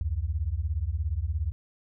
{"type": "beating tone pair", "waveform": "sine", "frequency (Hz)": [69.3, 86.3], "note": ["C#2", "F2"], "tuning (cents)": [0, -20], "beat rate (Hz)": 17, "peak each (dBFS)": -29, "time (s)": [0.01, 1.52], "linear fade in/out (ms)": 0, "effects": []}